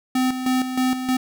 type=tone with tremolo; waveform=square; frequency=256.5 Hz; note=C4; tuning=34 cents flat; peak=-18 dBFS; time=0.15-1.17 s; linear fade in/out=5 ms; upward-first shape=square; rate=3.2 Hz; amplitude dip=60%; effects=none